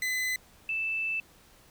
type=tone pair in turn; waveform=40% pulse / sine; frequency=2020 / 2642 Hz; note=B6 / E7; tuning=+39 / +3 cents; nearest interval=perfect fourth; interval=464 cents; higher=second; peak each=-27 / -28 dBFS; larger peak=first; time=0.02-0.36 / 0.69-1.2 s; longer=second; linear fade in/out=2 ms; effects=pink hiss -58 dBFS RMS until 1.7 s